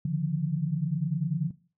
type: tone cluster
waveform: sine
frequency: 142 / 152.1 / 172.6 Hz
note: C#3 / D#3 / F3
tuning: +42 / -39 / -20 cents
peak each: -30 dBFS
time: 0.05-1.51 s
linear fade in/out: 5 ms
effects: noise-tail reverb RT60 0.4 s tail -19 dB re dry